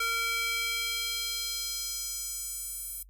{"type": "tone with high-pass filter sweep", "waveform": "square", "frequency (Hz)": 460, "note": "A#4", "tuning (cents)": -23, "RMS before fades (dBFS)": -33, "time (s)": [0, 3.03], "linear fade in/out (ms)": 5, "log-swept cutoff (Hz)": [1600, 11000], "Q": 1.6, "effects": ["noise-tail reverb RT60 0.1 s tail -21 dB re dry", "added 48 Hz sine -51 dBFS peak until 3.09 s"]}